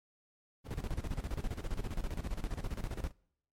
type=noise with tremolo; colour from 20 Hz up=brown; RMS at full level=-35 dBFS; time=0.64-3.12 s; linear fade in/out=50 ms; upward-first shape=square; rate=15 Hz; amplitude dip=75%; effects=noise-tail reverb RT60 0.7 s tail -25 dB re dry + MP3 64 kbps